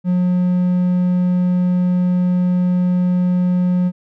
triangle tone, 180 Hz, F#3, 47 cents flat, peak -11 dBFS, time 0.04-3.92 s, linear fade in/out 50 ms, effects none

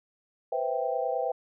sine chord, C major seventh, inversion third, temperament equal, 493.9 / 523.3 / 659.3 / 784 Hz, B4 / C5 / E5 / G5, 0 / 0 / 0 / 0 cents, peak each -32 dBFS, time 0.52-1.32 s, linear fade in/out 5 ms, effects none

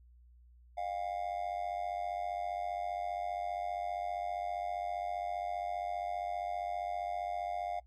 triangle tone with amplitude modulation, 707 Hz, F5, 21 cents sharp, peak -29 dBFS, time 0.77-7.8 s, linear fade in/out 10 ms, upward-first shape sine, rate 95.1 Hz, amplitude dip 90%, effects noise-tail reverb RT60 0.1 s tail -19 dB re dry + added 60 Hz sine -57 dBFS peak until 7.86 s

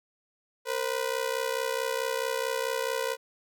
sawtooth ring-modulated tone, 493.9 Hz, B4, in tune, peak -21 dBFS, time 0.65-3.17 s, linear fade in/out 50 ms, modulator 32.3 Hz, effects none

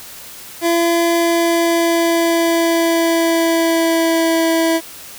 25% pulse tone with pitch glide, 338.4 to 328.2 Hz, E4 to E4, +45 to -8 cents, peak -9 dBFS, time 0.61-4.81 s, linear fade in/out 50 ms, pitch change -53 cents, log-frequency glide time 1.12-4.47 s, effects white hiss -35 dBFS RMS until 5.18 s

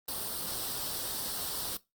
white noise with comb filter, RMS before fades -36 dBFS, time 0.08-1.77 s, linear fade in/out 5 ms, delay 0.22 ms, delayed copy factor +0.65, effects noise-tail reverb RT60 0.2 s tail -19 dB re dry + Opus 32 kbps

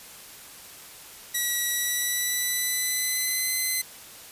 5% pulse tone with pitch glide, 1937 to 2044 Hz, B6 to C7, -34 to -41 cents, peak -14 dBFS, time 1.34-3.82 s, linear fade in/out 10 ms, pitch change +93 cents, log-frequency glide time 1.71-3.54 s, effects white hiss -45 dBFS RMS until 4.31 s + resampled to 32000 Hz

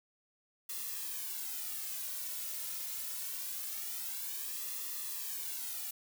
blue noise with flanger, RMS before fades -40 dBFS, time 0.69-5.91 s, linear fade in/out 5 ms, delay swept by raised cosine 1.3 to 2.6 ms, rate 0.24 Hz, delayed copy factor -0.9, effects none

